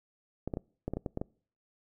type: clicks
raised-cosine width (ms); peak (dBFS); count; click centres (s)
2; -20; 9; 0.476 / 0.538 / 0.571 / 0.88 / 0.936 / 0.97 / 1.062 / 1.174 / 1.215
effects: noise-tail reverb RT60 0.5 s tail -26 dB re dry